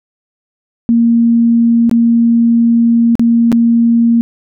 sine tone with dropouts, 232.8 Hz, A#3, 2 cents flat, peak -6 dBFS, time 0.89-4.21 s, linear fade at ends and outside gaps 0 ms, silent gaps 1.895-1.913 / 3.154-3.195 / 3.518-3.526 s, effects none

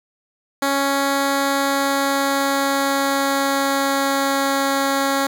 10% pulse tone with pitch glide, 277.2 to 274.6 Hz, C#4 to C#4, 0 to -16 cents, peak -9 dBFS, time 0.62-5.27 s, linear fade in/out 5 ms, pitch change -16 cents, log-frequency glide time 1.19-4.77 s, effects none

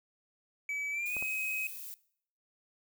triangle tone with pitch glide, 2289 to 2540 Hz, D7 to D#7, -45 to +35 cents, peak -31 dBFS, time 0.69-1.67 s, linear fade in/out 2 ms, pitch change +180 cents, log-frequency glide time 0.91-1.19 s
violet noise, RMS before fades -44 dBFS, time 1.06-1.94 s, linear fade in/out 0 ms
clicks, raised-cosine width 1 ms, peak -30 dBFS, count 2, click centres 1.167 / 1.225 s
effects noise-tail reverb RT60 0.6 s tail -20 dB re dry

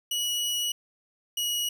sawtooth tone pair in turn, 2924 / 2908 Hz, F#7 / F#7, -21 / -31 cents, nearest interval unison, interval 10 cents, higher first, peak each -23 dBFS, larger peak neither, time 0.11-0.72 / 1.37-1.69 s, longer first, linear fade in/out 5 ms, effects none

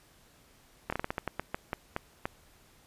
slowing click train, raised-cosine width 0.5 ms, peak -16 dBFS, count 13, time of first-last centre 0.9-2.255 s, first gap 25 ms, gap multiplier 1.25, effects pink hiss -61 dBFS RMS until 2.86 s + resampled to 32000 Hz

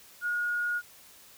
sine tone, 1439 Hz, F#6, 49 cents flat, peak -27 dBFS, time 0.21-0.82 s, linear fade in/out 50 ms, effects white hiss -54 dBFS RMS until 1.37 s

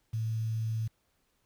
sine tone with quantisation, 111.6 Hz, A2, 25 cents sharp, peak -29 dBFS, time 0.13-0.88 s, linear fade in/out 10 ms, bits 9, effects pink hiss -74 dBFS RMS until 1.45 s

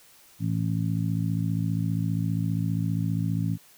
harmonic tone, 55 Hz, A1, in tune, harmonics 2 / 3 / 4 / 5, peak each -27 / -27 / -35 / -34 dBFS, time 0.39-3.58 s, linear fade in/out 50 ms, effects white hiss -55 dBFS RMS until 3.77 s

